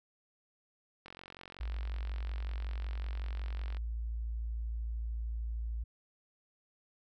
click train, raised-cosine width 0.3 ms, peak -32 dBFS, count 124, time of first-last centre 1.06-3.769 s, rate 45.4 Hz
sine tone, 56.6 Hz, A1, 50 cents sharp, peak -34 dBFS, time 1.6-5.84 s, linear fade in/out 10 ms
effects none

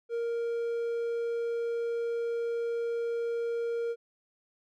triangle tone, 466.9 Hz, A#4, 3 cents sharp, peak -27 dBFS, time 0.09-3.96 s, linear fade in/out 50 ms, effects none

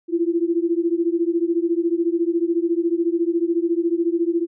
sine beating tone pair, 333 / 347 Hz, E4 / F4, +18 / -11 cents, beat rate 14 Hz, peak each -20 / -21 dBFS, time 0.08-4.47 s, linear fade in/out 50 ms, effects none

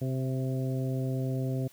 harmonic tone with a mistuned harmonic, 130.81 Hz, C3, in tune, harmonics 1 / 2 / 3 / 4 / 5, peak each -29 / -35 / -39 / -41 / -43 dBFS, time 0.01-1.68 s, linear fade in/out 10 ms, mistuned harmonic 5, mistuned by +17 cents, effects white hiss -58 dBFS RMS until 1.72 s

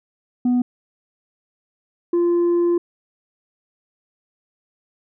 sine tone pair in turn, 246.9 / 346 Hz, B3 / F4, 0 / -16 cents, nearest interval tritone, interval 584 cents, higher second, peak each -12 dBFS, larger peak neither, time 0.45-0.62 / 2.13-2.78 s, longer second, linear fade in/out 5 ms, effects tanh soft clip ceiling -14 dBFS

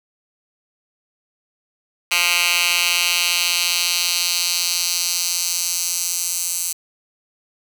10% pulse tone with high-pass filter sweep, 174.61 Hz, F3, in tune, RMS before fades -20 dBFS, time 2.11-6.73 s, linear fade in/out 10 ms, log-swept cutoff 2300 to 7500 Hz, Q 1.5, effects none

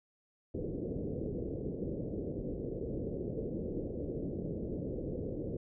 white low-pass noise, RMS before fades -38 dBFS, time 0.54-5.57 s, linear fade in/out 5 ms, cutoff 500 Hz, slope 48 dB/octave, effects none

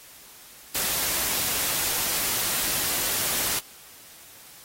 white noise, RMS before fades -26 dBFS, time 0.75-3.59 s, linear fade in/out 2 ms, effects white hiss -48 dBFS RMS until 4.64 s + AAC 48 kbps

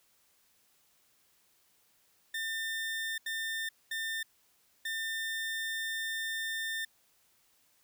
30% pulse tone bursts at uneven times, 1800 Hz, A6, 39 cents sharp, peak -31 dBFS, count 4, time 2.34-3.18 / 3.26-3.69 / 3.91-4.23 / 4.85-6.85 s, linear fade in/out 5 ms, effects white hiss -69 dBFS RMS until 7.83 s

